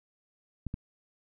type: clicks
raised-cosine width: 5 ms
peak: -22 dBFS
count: 2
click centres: 0.667 / 0.741 s
effects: none